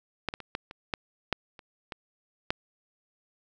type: clicks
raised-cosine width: 0.3 ms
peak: -12 / -19 / -25 / -15 / -26 / -12 / -9 / -30 / -20 / -10 dBFS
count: 10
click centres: 0.287 / 0.339 / 0.403 / 0.551 / 0.711 / 0.938 / 1.327 / 1.592 / 1.922 / 2.505 s
effects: none